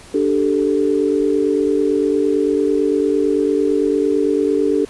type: chord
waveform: sine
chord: D suspended fourth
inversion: none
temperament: just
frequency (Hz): 293.7 / 391.6 / 440.5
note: D4 / G4 / A4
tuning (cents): 0 / -2 / +2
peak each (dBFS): -18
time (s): 0.14-4.85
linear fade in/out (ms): 5
effects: pink hiss -41 dBFS RMS until 4.89 s + resampled to 24000 Hz